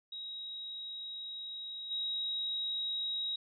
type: tone with level steps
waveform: sine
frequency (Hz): 3813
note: A#7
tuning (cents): +38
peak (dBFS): -40 / -33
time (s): 0.12-3.36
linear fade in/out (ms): 5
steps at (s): 1.9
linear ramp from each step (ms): 20
effects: none